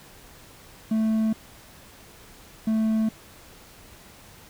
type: tone pair in turn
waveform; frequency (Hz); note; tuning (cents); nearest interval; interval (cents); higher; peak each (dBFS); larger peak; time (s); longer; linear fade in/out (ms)
triangle; 220 / 220; A3 / A3; 0 / 0; unison; 0; neither; -18 / -18; neither; 0.91-1.33 / 2.67-3.09; neither; 5
effects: pink hiss -49 dBFS RMS until 4.49 s